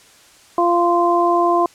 harmonic tone, 346.3 Hz, F4, 15 cents flat, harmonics 1 / 2 / 3, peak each -17 / -17 / -17 dBFS, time 0.58-1.66 s, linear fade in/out 2 ms, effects white hiss -48 dBFS RMS until 1.74 s + low-pass 9000 Hz 12 dB/octave

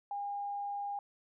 sine tone, 810 Hz, G#5, 43 cents flat, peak -35 dBFS, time 0.11-0.99 s, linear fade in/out 2 ms, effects none

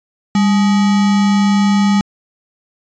sine tone with sample-and-hold, 200.4 Hz, G3, 38 cents sharp, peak -9 dBFS, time 0.35-2.01 s, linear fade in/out 2 ms, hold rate 1050 Hz, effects resampled to 16000 Hz

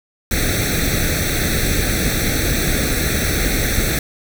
pink noise with comb filter, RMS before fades -18 dBFS, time 0.31-3.99 s, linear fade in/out 2 ms, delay 0.5 ms, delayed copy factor +0.95, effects none

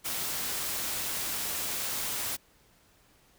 white noise, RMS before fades -33 dBFS, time 0.04-2.37 s, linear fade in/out 20 ms, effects pink hiss -63 dBFS RMS until 3.38 s

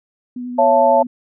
sine tone with vibrato, 246.9 Hz, B3, in tune, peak -24 dBFS, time 0.36-1.07 s, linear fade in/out 5 ms, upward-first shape triangle, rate 11 Hz, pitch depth 20 cents each way
sine chord, A major, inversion first, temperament equal with one note detuned, 554.4 / 674.7 / 880 Hz, C#5 / E5 / A5, 0 / +40 / 0 cents, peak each -14 / -14 / -14 dBFS, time 0.58-1.03 s, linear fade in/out 10 ms
effects none

